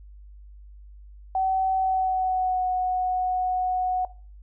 sine tone with pitch glide, 760 to 736.2 Hz, F#5 to F#5, +46 to -9 cents, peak -21 dBFS, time 1.35-4.05 s, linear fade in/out 2 ms, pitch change -55 cents, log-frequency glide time 1.76-2.65 s, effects noise-tail reverb RT60 0.4 s tail -20 dB re dry + added 50 Hz sine -43 dBFS peak until 4.42 s

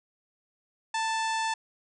harmonic tone with a mistuned harmonic, 880 Hz, A5, in tune, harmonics 1 / 2 / 3 / 4 / 5 / 6 / 7 / 8 / 9 / 10, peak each -28 / -34 / -38 / -40 / -42 / -44 / -45 / -46 / -47 / -48 dBFS, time 0.94-1.54 s, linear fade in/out 5 ms, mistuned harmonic 1, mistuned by +30 cents, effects none

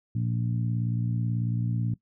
harmonic tone, 58.27 Hz, A#1, in tune, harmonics 2 / 3 / 4 / 5, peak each -26 / -32 / -37 / -41 dBFS, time 0.15-1.94 s, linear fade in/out 5 ms, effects noise-tail reverb RT60 0.1 s tail -19 dB re dry

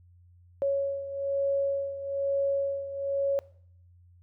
sine beating tone pair, 554.4 / 555.5 Hz, C#5 / C#5, 0 / +4 cents, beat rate 1.1 Hz, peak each -27 / -32 dBFS, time 0.62-3.39 s, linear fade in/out 0 ms, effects noise-tail reverb RT60 0.6 s tail -21 dB re dry + added 88 Hz sine -54 dBFS peak until 4.22 s

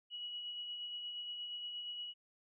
sine tone with tremolo, 2920 Hz, F#7, 24 cents flat, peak -40 dBFS, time 0.1-2.14 s, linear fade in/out 50 ms, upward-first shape sine, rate 8.5 Hz, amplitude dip 30%, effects none

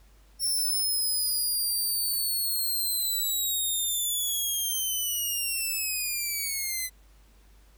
5% pulse linear sweep, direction down, 5420 to 2011 Hz, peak -19 dBFS, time 0.39-6.9 s, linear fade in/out 50 ms, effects added 50 Hz sine -54 dBFS peak until 7.77 s + pink hiss -63 dBFS RMS until 7.77 s

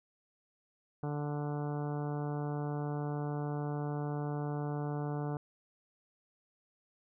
harmonic tone, 146.83 Hz, D3, in tune, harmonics 1 / 2 / 3 / 4 / 5 / 6 / 7 / 8 / 9 / 10, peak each -35 / -41 / -42 / -48 / -45 / -49 / -53 / -53 / -56 / -56 dBFS, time 1.03-5.37 s, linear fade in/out 2 ms, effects none

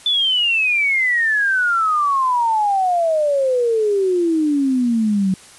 sine exponential sweep, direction down, 3520 to 185 Hz, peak -14 dBFS, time 0.06-5.34 s, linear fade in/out 2 ms, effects white hiss -43 dBFS RMS until 5.58 s + resampled to 24000 Hz

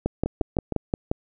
two click trains, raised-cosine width 2 ms, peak -12 / -9 dBFS, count 4 / 7, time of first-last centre 0.26-0.723 / 0.06-1.114 s, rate 6.48 / 5.69 Hz, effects none

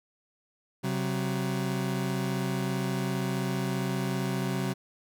30% pulse tone pair together, 133.15 / 188.3 Hz, C3 / F#3, +31 / +31 cents, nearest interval tritone, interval 600 cents, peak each -28 dBFS, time 0.83-4.74 s, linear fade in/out 20 ms, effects none

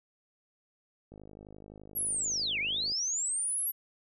click train, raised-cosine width 2 ms, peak -36 dBFS, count 94, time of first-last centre 1.12-2.919 s, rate 51.7 Hz
sine linear two-way sweep, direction down then up, 11740 to 2093 to 11740 Hz, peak -29 dBFS, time 1.95-3.72 s, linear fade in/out 20 ms, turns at 2.59 s
effects none

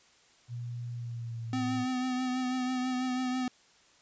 sine tone with pitch glide, 120 to 113.72 Hz, B2 to A#2, -49 to -42 cents, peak -35 dBFS, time 0.48-1.86 s, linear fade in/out 50 ms, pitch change -93 cents, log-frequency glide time 0.92-1.56 s
square tone with vibrato, 254.3 Hz, C4, 49 cents flat, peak -30 dBFS, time 1.53-3.48 s, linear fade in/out 2 ms, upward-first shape triangle, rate 6.1 Hz, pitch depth 31 cents each way
effects white hiss -62 dBFS RMS until 4.01 s + resampled to 16000 Hz

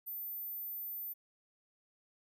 sine tone, 14080 Hz, A9, in tune, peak -39 dBFS, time 0.06-1.14 s, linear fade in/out 20 ms, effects none

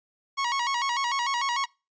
sawtooth tone with vibrato, 1026 Hz, C6, 34 cents flat, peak -21 dBFS, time 0.37-1.66 s, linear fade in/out 20 ms, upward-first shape square, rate 6.7 Hz, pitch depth 120 cents each way, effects noise-tail reverb RT60 0.3 s tail -26 dB re dry + resampled to 16000 Hz

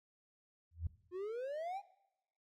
sine tone with exponential growth, 83 Hz, E2, 12 cents sharp, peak -31 dBFS, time 0.71-0.87 s, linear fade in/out 5 ms, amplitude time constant 33 ms
triangle exponential sweep, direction up, 349.2 to 830 Hz, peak -37 dBFS, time 1.11-1.82 s, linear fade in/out 50 ms
effects noise-tail reverb RT60 0.8 s tail -18 dB re dry

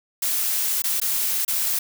blue noise with dropouts, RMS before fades -23 dBFS, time 0.22-1.79 s, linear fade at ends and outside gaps 5 ms, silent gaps 0.821-0.839 / 1.001-1.015 / 1.45-1.479 s, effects none

